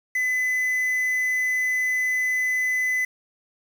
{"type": "tone with quantisation", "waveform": "triangle", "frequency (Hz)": 2012, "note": "B6", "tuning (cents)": 32, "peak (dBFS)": -19, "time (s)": [0.15, 3.05], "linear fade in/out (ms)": 5, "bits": 7, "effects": []}